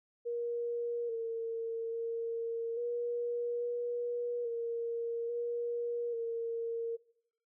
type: tone with pitch steps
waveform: sine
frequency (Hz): 473.8 / 456.6 / 460.7 / 477.9 / 480.8 / 465.9 / 474.8 / 461.5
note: A#4 / A#4 / A#4 / A#4 / B4 / A#4 / A#4 / A#4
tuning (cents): +28 / -36 / -20 / +43 / -46 / -1 / +32 / -17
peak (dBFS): -33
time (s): 0.25-6.97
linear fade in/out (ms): 20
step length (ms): 840
effects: noise-tail reverb RT60 0.7 s tail -19 dB re dry